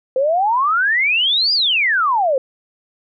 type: exponential two-way sweep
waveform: sine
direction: up then down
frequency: 505 to 4978 to 505 Hz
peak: -13 dBFS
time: 0.16-2.38 s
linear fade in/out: 2 ms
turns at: 1.53 s
effects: none